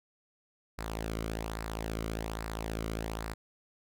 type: tone with flanger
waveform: sawtooth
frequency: 55 Hz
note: A1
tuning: in tune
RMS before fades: -37 dBFS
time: 0.78-3.34 s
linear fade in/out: 10 ms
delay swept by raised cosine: 0.31 to 1.17 ms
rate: 1.2 Hz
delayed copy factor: -0.55
effects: none